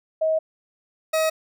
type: tone pair in turn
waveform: sine / 40% pulse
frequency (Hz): 635 / 635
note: D#5 / D#5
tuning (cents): +35 / +35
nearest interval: unison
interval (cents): 0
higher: neither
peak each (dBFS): -18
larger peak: neither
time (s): 0.21-0.39 / 1.13-1.3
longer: first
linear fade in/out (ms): 10
effects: none